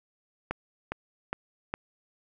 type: click train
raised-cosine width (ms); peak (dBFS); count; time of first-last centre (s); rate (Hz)
0.5; -15; 4; 0.51-1.74; 2.44
effects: none